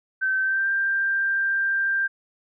sine tone with pitch glide, 1542 to 1583.5 Hz, G6 to G6, -29 to +17 cents, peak -20 dBFS, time 0.21-2.08 s, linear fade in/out 20 ms, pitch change +46 cents, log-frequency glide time 0.41-0.69 s, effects none

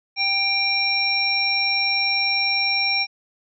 harmonic tone, 790 Hz, G5, 13 cents sharp, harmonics 1 / 3 / 5 / 7, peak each -30 / -21 / -31 / -22 dBFS, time 0.16-3.07 s, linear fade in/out 50 ms, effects none

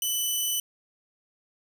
10% pulse tone with amplitude modulation, 2993 Hz, F#7, 19 cents sharp, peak -16 dBFS, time 0.02-0.6 s, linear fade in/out 2 ms, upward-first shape sine, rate 200 Hz, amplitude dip 25%, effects none

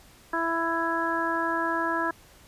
harmonic tone, 331.7 Hz, E4, 11 cents sharp, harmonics 1 / 2 / 3 / 4 / 5, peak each -31 / -33 / -29 / -32 / -30 dBFS, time 0.33-2.11 s, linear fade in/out 5 ms, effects pink hiss -54 dBFS RMS until 2.47 s + resampled to 32000 Hz

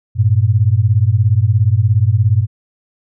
sine beating tone pair, 98.2 / 115.2 Hz, G2 / A#2, +4 / -20 cents, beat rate 17 Hz, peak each -12 dBFS, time 0.15-2.47 s, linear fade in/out 50 ms, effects none

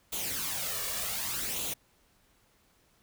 white noise with flanger, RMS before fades -34 dBFS, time 0.12-1.74 s, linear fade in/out 10 ms, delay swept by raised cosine 0.28 to 1.78 ms, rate 0.66 Hz, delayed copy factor +0.6, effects pink hiss -67 dBFS RMS until 3.02 s

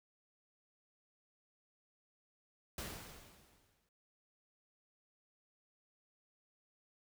pink noise with exponential decay, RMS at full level -42 dBFS, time 2.78-3.89 s, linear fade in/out 2 ms, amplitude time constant 240 ms, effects none

